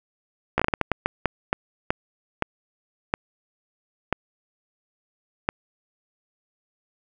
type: slowing click train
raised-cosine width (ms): 0.5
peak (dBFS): -5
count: 16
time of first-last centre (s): 0.58-5.489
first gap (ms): 15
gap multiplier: 1.38
effects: none